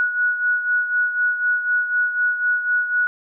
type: beating tone pair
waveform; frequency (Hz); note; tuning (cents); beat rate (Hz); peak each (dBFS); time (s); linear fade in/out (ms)
sine; 1464 / 1468; F#6 / F#6; -19 / -14; 4; -18 / -25; 0-3.07; 0
effects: none